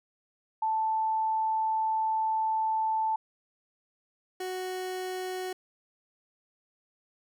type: tone pair in turn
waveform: sine / 30% pulse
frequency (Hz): 880 / 370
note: A5 / F#4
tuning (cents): 0 / 0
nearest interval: octave + minor third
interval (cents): 1500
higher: first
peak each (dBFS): -25 / -30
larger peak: first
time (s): 0.62-3.16 / 4.4-5.53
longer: first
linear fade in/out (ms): 5
effects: none